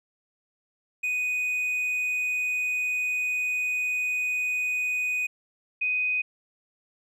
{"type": "tone pair in turn", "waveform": ["triangle", "sine"], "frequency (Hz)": [2489, 2498], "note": ["D#7", "D#7"], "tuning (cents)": [0, 6], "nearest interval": "unison", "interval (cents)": 6, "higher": "second", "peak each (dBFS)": -23, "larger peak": "neither", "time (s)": [[1.03, 5.27], [5.81, 6.22]], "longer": "first", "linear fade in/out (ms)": 10, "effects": []}